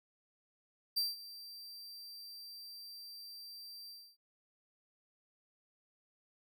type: tone with ADSR envelope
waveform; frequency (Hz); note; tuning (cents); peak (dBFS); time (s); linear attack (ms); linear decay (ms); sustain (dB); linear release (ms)
45% pulse; 4699; D8; 0; -29; 0.96-4.17; 15; 180; -18; 280
effects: none